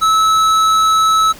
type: tone with tanh clipping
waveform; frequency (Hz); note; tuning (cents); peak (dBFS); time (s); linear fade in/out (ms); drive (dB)
sine; 1301; E6; -23; -11; 0.01-1.33; 20; 14
effects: pink hiss -37 dBFS RMS until 1.39 s